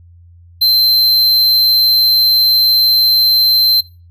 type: tone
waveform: square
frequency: 4107 Hz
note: C8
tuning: 33 cents flat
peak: -9 dBFS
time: 0.61-3.81 s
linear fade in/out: 10 ms
effects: noise-tail reverb RT60 0.3 s tail -21 dB re dry + added 86 Hz sine -39 dBFS peak until 4.1 s